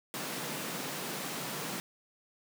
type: high-pass noise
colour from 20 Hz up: pink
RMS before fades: -38 dBFS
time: 0.14-1.8 s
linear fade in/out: 0 ms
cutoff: 140 Hz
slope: 48 dB/octave
effects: none